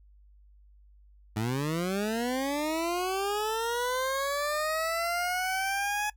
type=linear sweep; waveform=20% pulse; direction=up; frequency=103.4 to 845 Hz; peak=-23 dBFS; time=1.36-6.1 s; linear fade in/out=5 ms; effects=noise-tail reverb RT60 0.1 s tail -21 dB re dry + added 50 Hz sine -54 dBFS peak until 6.16 s